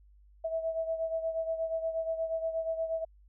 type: beating tone pair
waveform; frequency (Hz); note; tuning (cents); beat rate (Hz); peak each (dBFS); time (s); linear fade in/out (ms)
sine; 650 / 658.4; E5 / E5; -24 / -2; 8.4; -31 / -37; 0.44-3.05; 10
effects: added 50 Hz sine -56 dBFS peak until 3.28 s